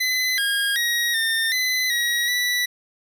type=tone with pitch steps; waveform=25% pulse; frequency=2022 / 1626 / 1893 / 1813 / 2018 / 1907 / 1963 Hz; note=B6 / G#6 / A#6 / A#6 / B6 / A#6 / B6; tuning=+40 / -37 / +26 / -49 / +37 / +39 / -11 cents; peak=-16 dBFS; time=0-2.66 s; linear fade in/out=10 ms; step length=380 ms; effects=none